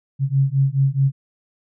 sine beating tone pair, 134.2 / 138.9 Hz, C3 / C#3, +44 / +4 cents, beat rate 4.7 Hz, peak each -18 dBFS, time 0.19-1.12 s, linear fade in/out 50 ms, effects none

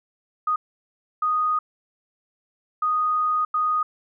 sine tone bursts at uneven times, 1241 Hz, D#6, 5 cents flat, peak -19 dBFS, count 4, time 0.47-0.56 / 1.22-1.59 / 2.82-3.45 / 3.54-3.83 s, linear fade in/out 5 ms, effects none

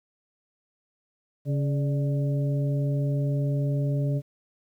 harmonic tone with a mistuned harmonic, 140 Hz, C#3, 18 cents sharp, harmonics 1 / 2 / 3 / 4, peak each -23 / -34 / -38 / -36 dBFS, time 1.45-4.22 s, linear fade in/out 50 ms, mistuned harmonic 4, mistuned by +80 cents, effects 10-bit

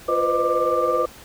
sine tone cluster, 348.5 / 493.6 / 512 / 617 / 1184 Hz, F4 / B4 / C5 / D#5 / D6, -4 / -1 / -38 / -15 / +14 cents, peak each -27 / -24 / -22 / -25 / -22 dBFS, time 0.08-1.06 s, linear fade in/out 10 ms, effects tanh soft clip ceiling -8 dBFS + pink hiss -44 dBFS RMS until 1.24 s

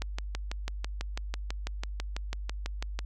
click train, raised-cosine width 0.2 ms, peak -17 dBFS, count 19, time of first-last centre 0.02-2.99 s, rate 6.06 Hz, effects added 50 Hz sine -34 dBFS peak until 3.05 s

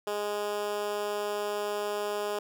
10% pulse tone with high-pass filter, 206.9 Hz, G#3, 6 cents flat, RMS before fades -32 dBFS, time 0.07-2.39 s, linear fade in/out 2 ms, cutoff 430 Hz, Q 2.2, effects none

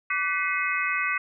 sine tone cluster, 1161 / 1505 / 1963 / 2133 / 2539 Hz, D6 / F#6 / B6 / C7 / D#7, -20 / +29 / -11 / +33 / +34 cents, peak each -30 dBFS, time 0.1-1.18 s, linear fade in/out 5 ms, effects none

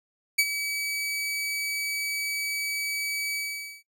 sawtooth tone with ADSR envelope, 2284 Hz, D7, 49 cents flat, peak -14 dBFS, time 0.38-3.83 s, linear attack 11 ms, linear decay 50 ms, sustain -11 dB, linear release 480 ms, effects noise-tail reverb RT60 0.1 s tail -17 dB re dry

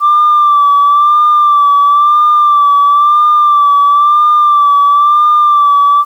sine tone with vibrato, 1174.7 Hz, D6, in tune, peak -3 dBFS, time 0-6.05 s, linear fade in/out 50 ms, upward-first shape sine, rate 0.99 Hz, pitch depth 45 cents each way, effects tanh soft clip ceiling -1 dBFS + 7-bit

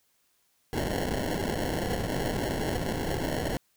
white noise with sample-and-hold, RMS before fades -30 dBFS, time 0.73-3.57 s, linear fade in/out 0 ms, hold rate 1225 Hz, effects white hiss -70 dBFS RMS until 3.76 s

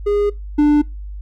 triangle tone pair in turn, 410.7 / 295.8 Hz, G#4 / D4, -19 / +13 cents, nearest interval tritone, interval 568 cents, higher first, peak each -12 / -7 dBFS, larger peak second, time 0.06-0.3 / 0.58-0.82 s, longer neither, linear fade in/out 10 ms, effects noise-tail reverb RT60 0.2 s tail -22 dB re dry + added 50 Hz sine -27 dBFS peak until 1.21 s

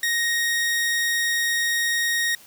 sawtooth tone, 1869 Hz, A#6, 4 cents sharp, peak -17 dBFS, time 0.03-2.35 s, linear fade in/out 2 ms, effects white hiss -49 dBFS RMS until 2.46 s

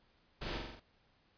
pink noise with echo, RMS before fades -41 dBFS, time 0.41-0.58 s, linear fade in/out 10 ms, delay 44 ms, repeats 5, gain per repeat -3 dB, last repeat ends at 0.8 s, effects pink hiss -71 dBFS RMS until 1.37 s + resampled to 11025 Hz

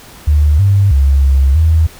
sine tone with pitch steps, 74.3 / 99.2 / 68.9 / 67.8 / 80.2 Hz, D2 / G2 / C#2 / C#2 / E2, +21 / +21 / -10 / -38 / -47 cents, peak -6 dBFS, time 0.27-1.87 s, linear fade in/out 10 ms, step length 320 ms, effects pink hiss -37 dBFS RMS until 1.99 s

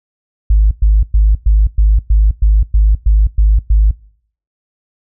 sine tone bursts, 51.91 Hz, G#1, in tune, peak -4 dBFS, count 11, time 0.5-3.91 s, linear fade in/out 5 ms, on 210 ms, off 110 ms, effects noise-tail reverb RT60 0.6 s tail -24 dB re dry + tanh soft clip ceiling -1 dBFS

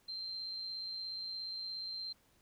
sine tone with amplitude modulation, 4143 Hz, C8, 18 cents flat, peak -38 dBFS, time 0.08-2.13 s, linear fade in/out 10 ms, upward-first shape sine, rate 57 Hz, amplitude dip 30%, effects pink hiss -70 dBFS RMS until 2.41 s

